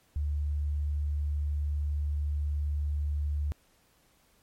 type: tone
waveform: sine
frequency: 73.42 Hz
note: D2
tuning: in tune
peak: -27 dBFS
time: 0.16-3.52 s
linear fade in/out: 0 ms
effects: pink hiss -66 dBFS RMS until 4.42 s + MP3 64 kbps